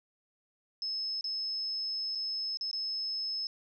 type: tone with dropouts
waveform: sine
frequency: 5200 Hz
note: E8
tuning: 24 cents flat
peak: -32 dBFS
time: 0.82-3.47 s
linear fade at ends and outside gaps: 1 ms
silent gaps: 1.21-1.242 / 2.151-2.155 / 2.572-2.61 / 2.713-2.73 s
effects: none